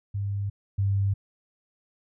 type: tone pair in turn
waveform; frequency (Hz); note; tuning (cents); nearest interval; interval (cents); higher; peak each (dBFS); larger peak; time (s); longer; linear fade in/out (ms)
sine; 100.2 / 98.88; G2 / G2; +38 / +15; unison; 23; first; -26 / -21; second; 0.14-0.5 / 0.78-1.14; neither; 10
effects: none